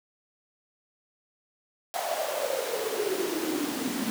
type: noise with high-pass filter sweep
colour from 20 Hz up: pink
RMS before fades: -30 dBFS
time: 1.94-4.1 s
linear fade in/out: 0 ms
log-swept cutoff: 730 to 230 Hz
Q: 9
effects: none